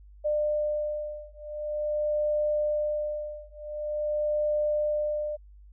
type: beating tone pair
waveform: sine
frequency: 599 / 599.46 Hz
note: D5 / D5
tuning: +34 / +35 cents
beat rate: 0.46 Hz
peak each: -29 dBFS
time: 0.24-5.37 s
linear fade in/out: 20 ms
effects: added 50 Hz sine -48 dBFS peak until 5.72 s